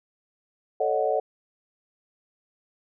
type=chord; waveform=sine; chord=D# half-diminished seventh; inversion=second; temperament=equal with one note detuned; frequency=440 / 554.4 / 616.5 / 740 Hz; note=A4 / C#5 / D#5 / F#5; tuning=0 / 0 / -16 / 0 cents; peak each=-27 dBFS; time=0.8-1.2 s; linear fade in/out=5 ms; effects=none